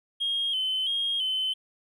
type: tone with vibrato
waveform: triangle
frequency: 3150 Hz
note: G7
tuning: 8 cents sharp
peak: -22 dBFS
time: 0.2-1.54 s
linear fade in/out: 20 ms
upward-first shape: square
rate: 1.5 Hz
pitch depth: 54 cents each way
effects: tanh soft clip ceiling -22 dBFS